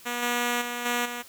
5% pulse tone with level steps, 241.5 Hz, B3, 39 cents flat, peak -17 / -13 / -19 / -13 / -21 dBFS, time 0.05-1.23 s, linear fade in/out 20 ms, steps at 0.22 / 0.61 / 0.85 / 1.05 s, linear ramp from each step 10 ms, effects white hiss -50 dBFS RMS until 1.28 s

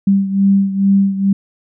sine beating tone pair, 196 / 198.3 Hz, G3 / G3, 0 / +20 cents, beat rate 2.3 Hz, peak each -11 / -16 dBFS, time 0.07-1.33 s, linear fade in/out 5 ms, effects none

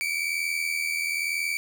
40% pulse tone pair together, 2268 / 2349 Hz, C#7 / D7, +39 / 0 cents, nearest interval minor second, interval 61 cents, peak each -28 dBFS, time 0.01-1.57 s, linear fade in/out 0 ms, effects none

